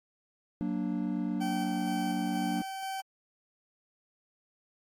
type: chord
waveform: triangle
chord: Gb augmented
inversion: none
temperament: equal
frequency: 185 / 233.1 / 293.7 Hz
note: Gb3 / Bb3 / D4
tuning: 0 / 0 / 0 cents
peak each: -32 dBFS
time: 0.61-2.62 s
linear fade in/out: 0 ms
type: tone with tremolo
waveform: 40% pulse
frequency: 771 Hz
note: G5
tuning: 29 cents flat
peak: -33 dBFS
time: 1.4-3.02 s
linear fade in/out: 20 ms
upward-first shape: square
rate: 2.1 Hz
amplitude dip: 25%
effects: AAC 64 kbps